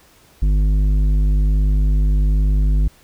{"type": "tone with tanh clipping", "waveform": "sine", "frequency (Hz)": 50.6, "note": "G#1", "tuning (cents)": -44, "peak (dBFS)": -14, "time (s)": [0.42, 2.88], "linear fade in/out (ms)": 5, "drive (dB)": 10, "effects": ["pink hiss -51 dBFS RMS until 3.03 s"]}